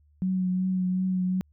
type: tone with vibrato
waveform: sine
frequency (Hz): 185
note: F#3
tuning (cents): 0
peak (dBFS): -23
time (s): 0.22-1.41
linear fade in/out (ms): 0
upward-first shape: triangle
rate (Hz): 2.7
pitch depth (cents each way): 25
effects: added 74 Hz sine -58 dBFS peak until 1.52 s